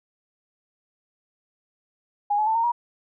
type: tone with pitch steps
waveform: sine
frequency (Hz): 822 / 853 / 885.1 / 918.4 / 953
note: G#5 / G#5 / A5 / A#5 / A#5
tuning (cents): -18 / +46 / +10 / -26 / +38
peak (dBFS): -19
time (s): 2.3-2.72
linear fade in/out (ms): 10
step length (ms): 84
effects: none